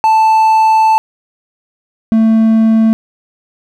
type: tone pair in turn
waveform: triangle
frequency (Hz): 880 / 222.6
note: A5 / A3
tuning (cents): 0 / +20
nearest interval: 2 octaves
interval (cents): 2380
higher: first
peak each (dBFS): -4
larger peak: neither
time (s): 0.04-0.98 / 2.12-2.93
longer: first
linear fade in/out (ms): 0
effects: none